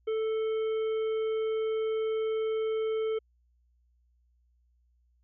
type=harmonic tone with a mistuned harmonic; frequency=440 Hz; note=A4; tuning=in tune; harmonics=1 / 3 / 5 / 7; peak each=-27 / -45 / -49 / -50 dBFS; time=0.07-3.19 s; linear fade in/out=10 ms; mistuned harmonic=7; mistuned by=+22 cents; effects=added 60 Hz sine -65 dBFS peak until 5.23 s